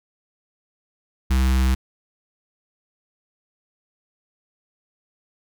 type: tone with notch filter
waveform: square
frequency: 64.7 Hz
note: C2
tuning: 19 cents flat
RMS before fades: -18 dBFS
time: 1.3-1.75 s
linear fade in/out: 10 ms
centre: 540 Hz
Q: 0.77
effects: none